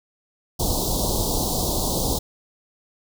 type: band-stop noise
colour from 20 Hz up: pink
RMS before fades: -23 dBFS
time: 0.59-2.19 s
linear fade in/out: 10 ms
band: 980 to 3700 Hz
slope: 48 dB/octave
effects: none